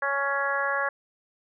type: harmonic tone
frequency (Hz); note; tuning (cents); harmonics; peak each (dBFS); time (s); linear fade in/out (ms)
278.6; C#4; +9; 2 / 3 / 4 / 5 / 6 / 7; -31 / -34 / -30 / -32 / -28 / -37; 0.02-0.89; 5
effects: none